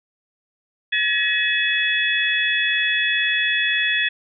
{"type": "tone cluster", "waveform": "sine", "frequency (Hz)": [1701, 1901, 2558, 3396], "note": ["G#6", "A#6", "D#7", "G#7"], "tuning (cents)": [41, 33, 47, 38], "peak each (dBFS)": -23, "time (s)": [0.92, 4.09], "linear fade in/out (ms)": 10, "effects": []}